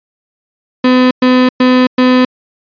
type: tone bursts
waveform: 35% pulse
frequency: 253.4 Hz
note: B3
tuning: 45 cents sharp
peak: -4 dBFS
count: 4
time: 0.84-2.25 s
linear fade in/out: 5 ms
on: 270 ms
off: 110 ms
effects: resampled to 11025 Hz